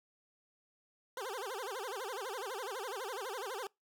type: tone with vibrato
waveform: 20% pulse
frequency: 450 Hz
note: A4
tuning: 39 cents sharp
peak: -34 dBFS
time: 1.17-3.67 s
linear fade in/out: 2 ms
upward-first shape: sine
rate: 12 Hz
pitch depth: 290 cents each way
effects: noise-tail reverb RT60 0.2 s tail -25 dB re dry